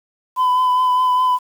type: tone with vibrato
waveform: sine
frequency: 1007 Hz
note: B5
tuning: 33 cents sharp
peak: -10 dBFS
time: 0.36-1.39 s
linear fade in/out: 50 ms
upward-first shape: triangle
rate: 4.9 Hz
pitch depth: 22 cents each way
effects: tanh soft clip ceiling -12 dBFS + 7-bit